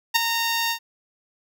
10% pulse tone with ADSR envelope, 922 Hz, A#5, 19 cents flat, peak -5 dBFS, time 0.14-0.79 s, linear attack 19 ms, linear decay 14 ms, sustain -8 dB, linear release 84 ms, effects none

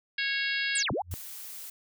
harmonic tone, 550 Hz, C#5, 14 cents flat, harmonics 3 / 4 / 5 / 6 / 7 / 8 / 9, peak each -31 / -33 / -35 / -37 / -38 / -39 / -40 dBFS, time 0.18-0.83 s, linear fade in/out 5 ms
sine linear two-way sweep, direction down then up, 9120 to 73.42 to 905 Hz, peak -27 dBFS, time 0.75-1.02 s, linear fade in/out 5 ms, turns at 0.91 s
sine tone with exponential growth, 87.31 Hz, F2, in tune, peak -27 dBFS, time 1-1.14 s, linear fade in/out 0 ms, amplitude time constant 29 ms
blue noise, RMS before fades -42 dBFS, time 1.11-1.7 s, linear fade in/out 5 ms
effects none

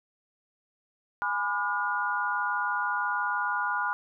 sine chord, G# diminished seventh, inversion none, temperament just, 830.6 / 996.7 / 1196.1 / 1435.3 Hz, G#5 / B5 / D6 / F6, 0 / +16 / +31 / +47 cents, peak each -34 / -31 / -35 / -29 dBFS, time 1.22-3.93 s, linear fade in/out 0 ms, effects none

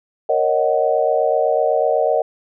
sine chord, D# minor seventh, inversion second, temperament equal with one note detuned, 466.2 / 554.4 / 622.3 / 746.4 Hz, A#4 / C#5 / D#5 / F#5, 0 / 0 / 0 / +15 cents, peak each -20 / -20 / -18 / -21 dBFS, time 0.29-2.22 s, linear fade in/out 5 ms, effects none

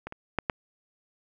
clicks, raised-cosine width 0.5 ms, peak -21 / -24 / -10 / -10 dBFS, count 4, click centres 0.07 / 0.124 / 0.387 / 0.498 s, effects none

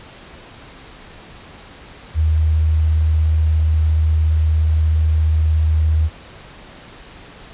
sine tone with vibrato, 78.5 Hz, D#2, 16 cents sharp, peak -12 dBFS, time 2.14-6.1 s, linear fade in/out 50 ms, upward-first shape triangle, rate 17 Hz, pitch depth 14 cents each way, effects pink hiss -40 dBFS RMS until 7.53 s + resampled to 8000 Hz

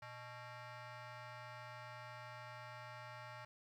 15% pulse ring-modulated tone, 493.9 Hz, B4, in tune, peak -40 dBFS, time 0.02-3.45 s, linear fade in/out 5 ms, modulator 374 Hz, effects low-pass 4000 Hz 12 dB/octave + 13-bit

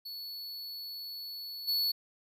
square tone with level steps, 4419 Hz, C#8, 6 cents flat, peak -40 / -28 dBFS, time 0.05-1.92 s, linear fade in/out 10 ms, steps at 1.67 s, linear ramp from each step 20 ms, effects none

